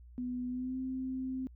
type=tone with pitch glide; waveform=sine; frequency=248.5 to 259.8 Hz; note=B3 to C4; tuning=+11 to -12 cents; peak=-34 dBFS; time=0.18-1.47 s; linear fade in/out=0 ms; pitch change=+77 cents; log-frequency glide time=0.48-0.78 s; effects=added 60 Hz sine -51 dBFS peak until 1.55 s

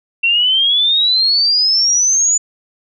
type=exponential sweep; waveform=sine; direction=up; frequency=2700 to 7000 Hz; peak=-10 dBFS; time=0.23-2.38 s; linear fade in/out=10 ms; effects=none

